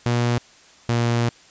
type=tone pair in turn; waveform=sawtooth; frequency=120 / 118.21 Hz; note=B2 / A#2; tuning=-49 / +25 cents; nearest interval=unison; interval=26 cents; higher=first; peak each=-14 dBFS; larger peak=neither; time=0.06-0.38 / 0.89-1.29 s; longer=second; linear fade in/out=0 ms; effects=white hiss -50 dBFS RMS until 1.5 s + resampled to 16000 Hz